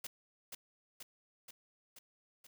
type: noise with echo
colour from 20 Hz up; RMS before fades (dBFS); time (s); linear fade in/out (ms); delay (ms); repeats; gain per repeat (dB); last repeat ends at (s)
white; -43; 0.04-0.07; 5; 480; 5; -3; 2.47
effects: none